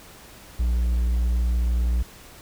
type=tone; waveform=triangle; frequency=59.5 Hz; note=A#1; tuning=36 cents sharp; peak=-17 dBFS; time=0.59-2.03 s; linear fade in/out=10 ms; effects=pink hiss -46 dBFS RMS until 2.41 s